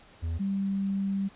triangle / sine tone pair in turn, 82.41 / 196.01 Hz, E2 / G3, 0 / 0 cents, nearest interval octave + minor third, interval 1500 cents, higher second, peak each -26 / -26 dBFS, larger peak neither, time 0.22-0.39 / 0.39-1.29 s, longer second, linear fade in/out 20 ms, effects pink hiss -55 dBFS RMS until 1.35 s + resampled to 8000 Hz

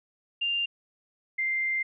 sine tone pair in turn, 2794 / 2093 Hz, F7 / C7, 0 / 0 cents, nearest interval perfect fourth, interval 500 cents, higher first, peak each -25 dBFS, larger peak neither, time 0.41-0.66 / 1.38-1.83 s, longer second, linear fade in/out 10 ms, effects none

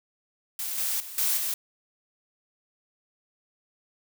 blue noise with level steps, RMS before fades -32 / -28 / -40 / -25 / -29 dBFS, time 0.59-1.54 s, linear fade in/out 2 ms, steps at 0.78 / 1 / 1.18 / 1.37 s, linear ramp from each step 2 ms, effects none

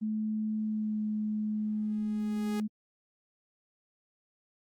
sine tone with pitch glide, 215.9 to 213.3 Hz, A3 to G#3, -33 to +46 cents, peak -29 dBFS, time 0.01-2.68 s, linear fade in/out 20 ms, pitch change -21 cents, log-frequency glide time 0.65-1.01 s
sawtooth tone with exponential growth, 415.3 Hz, G#4, in tune, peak -32 dBFS, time 1.54-2.6 s, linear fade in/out 1 ms, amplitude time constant 230 ms
effects Opus 32 kbps

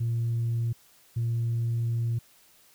sine tone pair in turn, 116.54 / 116.54 Hz, A#2 / A#2, 0 / 0 cents, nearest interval unison, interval 0 cents, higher neither, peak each -23 dBFS, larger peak neither, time 0-0.73 / 1.16-2.19 s, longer second, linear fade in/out 10 ms, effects tanh soft clip ceiling -22 dBFS + white hiss -59 dBFS RMS until 2.74 s

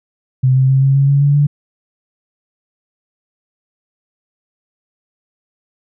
sine tone with pitch steps, 129.6 / 131.71 / 133.86 / 136.04 / 138.26 / 140.52 / 142.81 / 145.14 Hz, C3 / C3 / C3 / C#3 / C#3 / C#3 / D3 / D3, -16 / +12 / +40 / -32 / -4 / +24 / -48 / -20 cents, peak -8 dBFS, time 0.43-1.47 s, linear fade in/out 10 ms, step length 130 ms, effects none

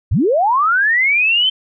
sine linear sweep, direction up, 58.27 to 3121 Hz, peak -11 dBFS, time 0.11-1.5 s, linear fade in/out 10 ms, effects none

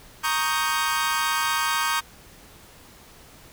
sawtooth chord, Eb dominant seventh, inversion second, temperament equal, 932.3 / 1108.7 / 1244.5 / 1568 Hz, Bb5 / Db6 / Eb6 / G6, 0 / 0 / 0 / 0 cents, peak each -24 dBFS, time 0.23-2.01 s, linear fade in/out 20 ms, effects pink hiss -49 dBFS RMS until 3.52 s

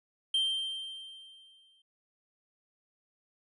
triangle tone with exponential decay, 3146 Hz, G7, 6 cents sharp, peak -23 dBFS, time 0.34-1.82 s, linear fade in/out 5 ms, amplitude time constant 320 ms, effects resampled to 24000 Hz

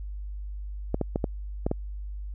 clicks, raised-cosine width 2 ms, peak -12 dBFS, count 6, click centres 0.944 / 1.013 / 1.159 / 1.242 / 1.665 / 1.714 s, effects added 50 Hz sine -33 dBFS peak until 2.34 s

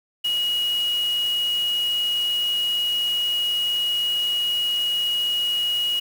sine tone in noise, 2896 Hz, F#7, 38 cents flat, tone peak -20 dBFS, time 0.24-6 s, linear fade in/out 10 ms, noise white, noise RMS -38 dBFS, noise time 0.24-6 s, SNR +15 dB, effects none

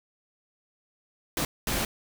pink noise bursts at uneven times, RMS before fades -28 dBFS, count 2, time 1.37-1.45 / 1.67-1.85 s, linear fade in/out 2 ms, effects none

